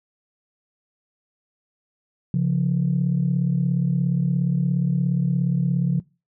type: tone pair together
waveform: sine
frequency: 137.55 / 174.61 Hz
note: C#3 / F3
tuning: -13 / 0 cents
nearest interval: major third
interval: 413 cents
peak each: -20 dBFS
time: 2.34-6 s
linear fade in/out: 2 ms
effects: noise-tail reverb RT60 0.3 s tail -23 dB re dry + tanh soft clip ceiling -12 dBFS